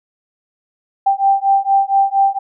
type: beating tone pair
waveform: sine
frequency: 784 / 788.3 Hz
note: G5 / G5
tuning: 0 / +9 cents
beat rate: 4.3 Hz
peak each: -14 dBFS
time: 1.06-2.39 s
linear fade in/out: 10 ms
effects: none